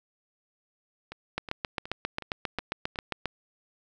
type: two click trains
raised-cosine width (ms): 0.3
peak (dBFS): -13 / -23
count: 15 / 6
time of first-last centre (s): 1.38-3.257 / 1.12-2.958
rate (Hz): 7.46 / 2.72
effects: none